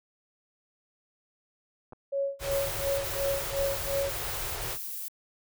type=clicks; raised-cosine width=1 ms; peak=-32 dBFS; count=2; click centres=1.924 / 1.932 s
type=tone with tremolo; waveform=sine; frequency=554.4 Hz; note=C#5; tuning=in tune; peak=-25 dBFS; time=2.12-4.1 s; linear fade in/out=10 ms; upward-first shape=sine; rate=2.8 Hz; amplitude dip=95%
type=band-stop noise; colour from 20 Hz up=pink; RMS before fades=-36 dBFS; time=2.39-4.78 s; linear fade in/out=50 ms; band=150 to 340 Hz; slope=48 dB/octave
type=noise bursts; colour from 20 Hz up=violet; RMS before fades=-37 dBFS; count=5; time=2.51-5.084 s; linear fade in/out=5 ms; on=470 ms; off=56 ms
effects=none